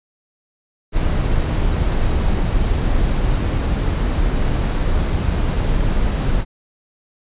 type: noise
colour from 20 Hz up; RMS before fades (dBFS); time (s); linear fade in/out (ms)
brown; -17; 0.92-6.45; 50
effects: resampled to 8000 Hz